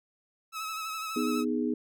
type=tone with vibrato; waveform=sawtooth; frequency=1293 Hz; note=E6; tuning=34 cents flat; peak=-30 dBFS; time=0.52-1.45 s; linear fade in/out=50 ms; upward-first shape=sine; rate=12 Hz; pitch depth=33 cents each way
type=chord; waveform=sine; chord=G# minor; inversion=first; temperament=equal; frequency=246.9 / 311.1 / 415.3 Hz; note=B3 / D#4 / G#4; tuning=0 / 0 / 0 cents; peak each=-29 / -31 / -33 dBFS; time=1.16-1.74 s; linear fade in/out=5 ms
effects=none